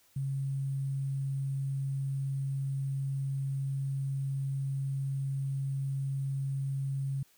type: tone with sample-and-hold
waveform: sine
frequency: 136.5 Hz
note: C#3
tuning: 26 cents flat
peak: -30 dBFS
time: 0.16-7.23 s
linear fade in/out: 5 ms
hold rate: 8820 Hz
effects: white hiss -65 dBFS RMS until 7.37 s